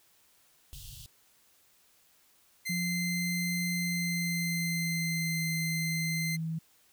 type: band-stop noise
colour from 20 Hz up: pink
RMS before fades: -46 dBFS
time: 0.73-1.06 s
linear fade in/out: 0 ms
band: 150 to 2800 Hz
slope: 96 dB/octave
type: tone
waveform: sawtooth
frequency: 2077 Hz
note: C7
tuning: 13 cents flat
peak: -29 dBFS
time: 2.65-6.37 s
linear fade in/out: 20 ms
type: tone with pitch glide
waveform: sine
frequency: 174.61 to 161.98 Hz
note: F3 to E3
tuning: 0 to -30 cents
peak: -31 dBFS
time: 2.69-6.59 s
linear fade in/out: 10 ms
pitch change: -130 cents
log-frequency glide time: 3.73-5.48 s
effects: white hiss -65 dBFS RMS until 6.92 s